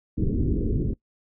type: low-pass noise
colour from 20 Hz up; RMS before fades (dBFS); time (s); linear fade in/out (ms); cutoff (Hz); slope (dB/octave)
pink; -24; 0.17-0.94; 10; 410; 48
effects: noise-tail reverb RT60 0.1 s tail -21 dB re dry